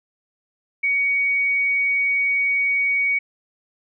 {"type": "tone", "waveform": "sine", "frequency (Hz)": 2245, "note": "C#7", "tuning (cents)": 21, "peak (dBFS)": -17, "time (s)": [0.83, 3.19], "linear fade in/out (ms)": 10, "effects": []}